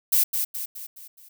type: noise with echo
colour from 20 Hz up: violet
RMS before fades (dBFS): -19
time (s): 0.12-0.24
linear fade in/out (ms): 10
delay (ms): 210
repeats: 5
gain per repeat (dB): -6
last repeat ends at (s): 1.29
effects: none